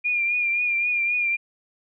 sine tone with vibrato, 2412 Hz, D7, 46 cents sharp, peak -20 dBFS, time 0.04-1.37 s, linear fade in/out 20 ms, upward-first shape triangle, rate 3.8 Hz, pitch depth 47 cents each way, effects none

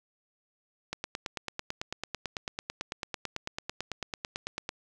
click train, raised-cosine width 0.2 ms, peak -16 dBFS, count 35, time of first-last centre 0.93-4.691 s, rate 9.04 Hz, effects none

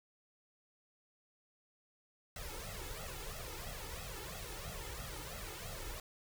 pink noise with flanger, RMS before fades -45 dBFS, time 2.36-6 s, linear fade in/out 2 ms, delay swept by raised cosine 1.5 to 2.34 ms, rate 3 Hz, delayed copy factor +0.95, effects none

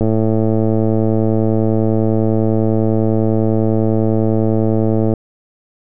click train, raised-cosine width 2 ms, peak -3 dBFS, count 565, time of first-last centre 0.01-5.137 s, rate 110 Hz, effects none

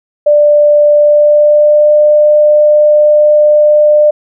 sine tone with pitch glide, 591 to 599.3 Hz, D5 to D5, +11 to +35 cents, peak -3 dBFS, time 0.26-4.11 s, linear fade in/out 10 ms, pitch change +24 cents, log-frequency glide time 0.96-1.99 s, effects none

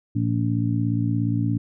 harmonic tone, 57.1 Hz, A#1, 35 cents flat, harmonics 2 / 3 / 4 / 5, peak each -22 / -29 / -28 / -26 dBFS, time 0.15-1.58 s, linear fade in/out 10 ms, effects none

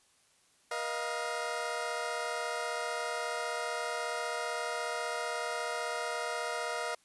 20% pulse chord, Bb suspended fourth, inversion none, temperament equal with one note detuned, 477.3 / 622.3 / 698.5 Hz, Bb4 / Eb5 / F5, +41 / 0 / 0 cents, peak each -33 dBFS, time 0.71-6.95 s, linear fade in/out 5 ms, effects white hiss -67 dBFS RMS until 7.04 s + resampled to 24000 Hz

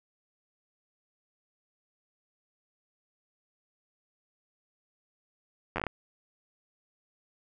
slowing click train, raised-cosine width 0.5 ms, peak -16 dBFS, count 7, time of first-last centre 5.76-5.867 s, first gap 10 ms, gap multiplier 1.23, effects none

